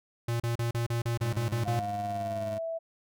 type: tone bursts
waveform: square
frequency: 117.5 Hz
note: A#2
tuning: 14 cents sharp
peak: -28 dBFS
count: 10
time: 0.28-1.795 s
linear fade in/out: 5 ms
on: 120 ms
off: 35 ms
type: tone with tremolo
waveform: 25% pulse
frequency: 103.83 Hz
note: G#2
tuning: in tune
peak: -31 dBFS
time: 1.2-2.59 s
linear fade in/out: 20 ms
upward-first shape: triangle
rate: 19 Hz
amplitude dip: 45%
type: tone with pitch glide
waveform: sine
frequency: 709 to 657.7 Hz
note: F5 to E5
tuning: +26 to -4 cents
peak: -31 dBFS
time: 1.65-2.79 s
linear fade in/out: 20 ms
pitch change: -130 cents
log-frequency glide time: 2.03-2.51 s
effects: none